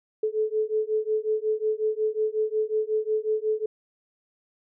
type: beating tone pair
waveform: sine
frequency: 430 / 435.5 Hz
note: A4 / A4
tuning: -40 / -18 cents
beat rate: 5.5 Hz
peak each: -26 dBFS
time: 0.23-3.66 s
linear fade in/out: 5 ms
effects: none

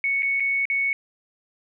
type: tone with dropouts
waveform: sine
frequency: 2217 Hz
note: C#7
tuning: in tune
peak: -20 dBFS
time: 0.04-0.93 s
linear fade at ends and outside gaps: 1 ms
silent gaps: 0.223-0.23 / 0.399-0.404 / 0.654-0.7 s
effects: none

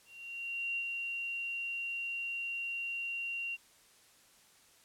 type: tone with ADSR envelope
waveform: sine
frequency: 2760 Hz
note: F7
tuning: 21 cents flat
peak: -32 dBFS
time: 0.05-3.57 s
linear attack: 720 ms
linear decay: 63 ms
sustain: -3 dB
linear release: 29 ms
effects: white hiss -63 dBFS RMS until 4.84 s + low-pass 11000 Hz 12 dB/octave

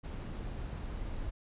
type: noise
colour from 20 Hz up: brown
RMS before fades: -39 dBFS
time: 0.03-1.31 s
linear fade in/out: 20 ms
effects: resampled to 8000 Hz

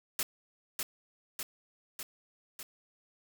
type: noise with echo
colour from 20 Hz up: white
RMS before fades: -32 dBFS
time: 0.19-0.23 s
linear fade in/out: 2 ms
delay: 600 ms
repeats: 4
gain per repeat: -3 dB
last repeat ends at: 2.63 s
effects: none

